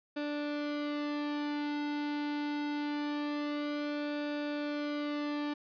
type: tone with flanger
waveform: sawtooth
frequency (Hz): 293.7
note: D4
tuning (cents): 0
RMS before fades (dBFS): -35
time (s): 0.16-5.54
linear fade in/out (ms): 10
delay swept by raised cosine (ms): 0.97 to 1.78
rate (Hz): 0.24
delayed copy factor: -0.65
effects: resampled to 11025 Hz